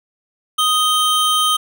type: tone pair together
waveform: square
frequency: 1244.5 / 3132 Hz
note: D#6 / G7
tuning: 0 / -2 cents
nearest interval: octave + major third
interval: 1598 cents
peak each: -17 dBFS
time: 0.58-1.57 s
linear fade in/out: 10 ms
effects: none

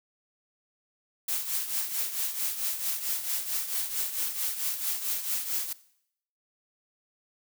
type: noise with tremolo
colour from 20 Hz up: blue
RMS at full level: -28 dBFS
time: 1.28-5.73 s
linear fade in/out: 5 ms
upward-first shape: triangle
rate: 4.5 Hz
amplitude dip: 70%
effects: noise-tail reverb RT60 0.7 s tail -18 dB re dry

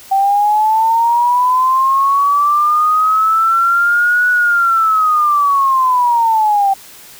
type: linear two-way sweep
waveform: sine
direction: up then down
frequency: 773 to 1475 to 773 Hz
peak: -9 dBFS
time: 0.11-6.74 s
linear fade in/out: 10 ms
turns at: 4.3 s
effects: white hiss -38 dBFS RMS until 7.19 s

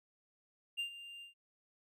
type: tone with ADSR envelope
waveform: triangle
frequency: 2794 Hz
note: F7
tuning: in tune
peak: -32 dBFS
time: 0.77-1.34 s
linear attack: 25 ms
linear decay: 100 ms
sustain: -14 dB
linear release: 120 ms
effects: none

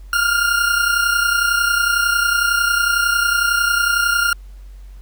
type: tone pair together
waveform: 40% pulse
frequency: 1396.9 / 1427.9 Hz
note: F6 / F6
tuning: 0 / +38 cents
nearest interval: unison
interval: 38 cents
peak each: -15 / -19 dBFS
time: 0.13-4.33 s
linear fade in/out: 2 ms
effects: added 47 Hz sine -34 dBFS peak until 5.01 s + pink hiss -56 dBFS RMS until 5.01 s

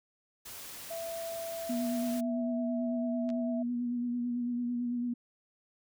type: noise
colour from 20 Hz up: white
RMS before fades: -45 dBFS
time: 0.45-2.21 s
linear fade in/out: 10 ms
type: tone with pitch glide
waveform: sine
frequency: 666 to 655.7 Hz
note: E5 to E5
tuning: +18 to -9 cents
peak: -36 dBFS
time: 0.9-3.63 s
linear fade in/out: 10 ms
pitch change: -27 cents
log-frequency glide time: 2.1-2.51 s
type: tone with vibrato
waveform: sine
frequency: 242.1 Hz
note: B3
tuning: 34 cents flat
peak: -30 dBFS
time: 1.69-5.14 s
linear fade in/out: 10 ms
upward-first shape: sine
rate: 9 Hz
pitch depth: 26 cents each way
type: clicks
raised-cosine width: 0.2 ms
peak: -33 / -33 dBFS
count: 2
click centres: 3.291 / 3.302 s
effects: none

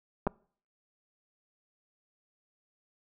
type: clicks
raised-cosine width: 1 ms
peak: -15 dBFS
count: 2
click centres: 0.268 / 0.273 s
effects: noise-tail reverb RT60 0.5 s tail -25 dB re dry

